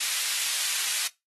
pink high-pass noise, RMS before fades -28 dBFS, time 0-1.08 s, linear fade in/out 10 ms, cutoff 2600 Hz, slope 12 dB/octave, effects noise-tail reverb RT60 0.2 s tail -20 dB re dry + AAC 32 kbps

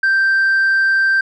sine tone, 1568 Hz, G6, in tune, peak -9 dBFS, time 0.03-1.21 s, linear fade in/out 5 ms, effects tanh soft clip ceiling -10 dBFS

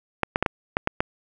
clicks, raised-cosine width 0.5 ms, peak -5 dBFS, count 7, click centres 0.233 / 0.359 / 0.426 / 0.462 / 0.769 / 0.874 / 1.005 s, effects none

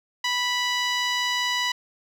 10% pulse tone with band-pass filter, 985 Hz, B5, 5 cents flat, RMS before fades -25 dBFS, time 0.24-1.72 s, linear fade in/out 5 ms, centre 2000 Hz, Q 0.56, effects none

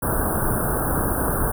pink band-stop noise, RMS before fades -22 dBFS, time 0.02-1.52 s, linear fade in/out 10 ms, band 1600 to 9100 Hz, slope 96 dB/octave, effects none

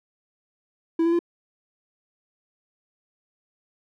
triangle tone with pitch steps, 329.6 / 336.3 / 343.2 Hz, E4 / E4 / F4, 0 / +35 / -30 cents, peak -16 dBFS, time 0.99-1.191 s, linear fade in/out 5 ms, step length 67 ms, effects none

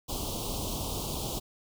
pink band-stop noise, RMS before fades -34 dBFS, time 0.08-1.4 s, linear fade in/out 20 ms, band 1100 to 2900 Hz, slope 48 dB/octave, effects none

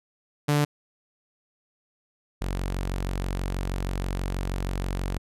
sawtooth tone pair in turn, 146.83 / 46.25 Hz, D3 / F#1, 0 / 0 cents, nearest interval octave + minor sixth, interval 2000 cents, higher first, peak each -16 / -23 dBFS, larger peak first, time 0.48-0.65 / 2.41-5.18 s, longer second, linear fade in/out 10 ms, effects resampled to 32000 Hz

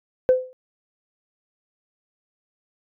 sine tone with exponential decay, 511 Hz, C5, 41 cents flat, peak -8 dBFS, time 0.29-0.53 s, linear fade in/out 0 ms, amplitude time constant 52 ms, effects tanh soft clip ceiling -8 dBFS

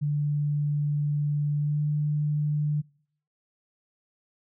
sine tone with pitch glide, 146.83 to 148.97 Hz, D3 to D3, 0 to +25 cents, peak -23 dBFS, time 0.01-2.82 s, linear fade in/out 20 ms, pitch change +25 cents, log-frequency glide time 1.58-1.81 s, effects noise-tail reverb RT60 0.6 s tail -25 dB re dry

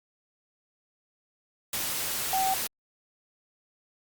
sine tone in noise, 767 Hz, G5, 38 cents flat, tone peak -24 dBFS, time 2.33-2.54 s, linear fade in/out 2 ms, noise white, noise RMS -31 dBFS, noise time 1.73-2.67 s, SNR +4 dB, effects Opus 48 kbps

